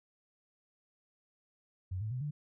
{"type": "tone with pitch steps", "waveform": "sine", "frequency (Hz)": [92.5, 108.11, 126.36, 147.69], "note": ["F#2", "A2", "B2", "D3"], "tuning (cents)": [0, -30, 40, 10], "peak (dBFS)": -34, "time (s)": [1.91, 2.31], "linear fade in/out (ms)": 10, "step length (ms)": 100, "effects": []}